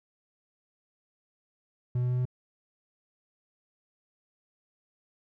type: tone with pitch steps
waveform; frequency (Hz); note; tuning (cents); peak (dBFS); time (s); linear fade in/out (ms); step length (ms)
triangle; 123.47 / 124.19 / 124.9 / 125.63; B2 / B2 / B2 / B2; 0 / +10 / +20 / +30; -23; 1.95-2.254; 5; 76
effects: none